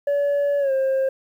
sine tone with pitch glide, 571 to 532.8 Hz, D5 to C5, -49 to +31 cents, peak -15 dBFS, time 0.07-1.09 s, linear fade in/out 5 ms, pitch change -120 cents, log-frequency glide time 0.59-0.72 s, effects tanh soft clip ceiling -17 dBFS + 9-bit

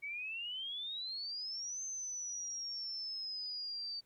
sine exponential two-way sweep, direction up then down, 2231 to 6272 to 4589 Hz, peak -39 dBFS, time 0.02-4.01 s, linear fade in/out 20 ms, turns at 1.82 s, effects pink hiss -75 dBFS RMS until 4.05 s

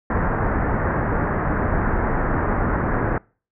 pink low-pass noise, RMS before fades -21 dBFS, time 0.1-3.18 s, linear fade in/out 2 ms, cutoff 1800 Hz, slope 48 dB/octave, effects noise-tail reverb RT60 0.4 s tail -26 dB re dry

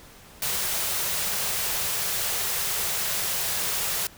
white band-stop noise, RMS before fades -27 dBFS, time 0.42-4.07 s, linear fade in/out 2 ms, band 210 to 350 Hz, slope 96 dB/octave, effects pink hiss -49 dBFS RMS until 4.17 s

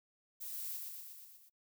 violet noise with echo, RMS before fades -44 dBFS, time 0.4-0.78 s, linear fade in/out 20 ms, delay 120 ms, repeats 6, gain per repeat -3 dB, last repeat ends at 1.5 s, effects noise-tail reverb RT60 0.1 s tail -24 dB re dry

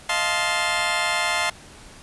15% pulse chord, F dominant seventh, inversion third, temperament just, 628.6 / 698.5 / 873.1 / 1047.7 Hz, Eb5 / F5 / A5 / C6, +18 / 0 / -14 / +2 cents, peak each -23 / -20 / -21 / -20 dBFS, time 0.09-1.5 s, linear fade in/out 5 ms, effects pink hiss -45 dBFS RMS until 2.02 s + resampled to 24000 Hz

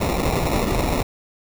pink noise with sample-and-hold, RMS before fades -21 dBFS, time 0-1.03 s, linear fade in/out 10 ms, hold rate 1575 Hz, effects none

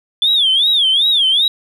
sine tone with vibrato, 3432 Hz, A7, 44 cents flat, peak -9 dBFS, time 0.22-1.48 s, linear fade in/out 2 ms, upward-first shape sine, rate 2.6 Hz, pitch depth 200 cents each way, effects tanh soft clip ceiling -6 dBFS

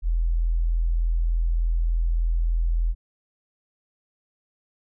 sine tone, 41.69 Hz, E1, 20 cents sharp, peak -19 dBFS, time 0.02-2.95 s, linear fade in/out 50 ms, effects none

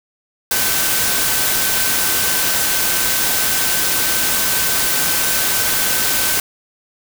sine tone in noise, 1533 Hz, G6, 39 cents flat, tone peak -27 dBFS, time 0.51-6.4 s, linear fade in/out 2 ms, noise white, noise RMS -17 dBFS, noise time 0.51-6.4 s, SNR -13 dB, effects none

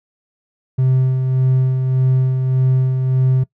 triangle tone with tremolo, 130 Hz, C3, 11 cents flat, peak -8 dBFS, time 0.78-3.44 s, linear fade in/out 10 ms, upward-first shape sine, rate 1.7 Hz, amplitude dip 45%, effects noise-tail reverb RT60 0.1 s tail -21 dB re dry + tanh soft clip ceiling -4 dBFS

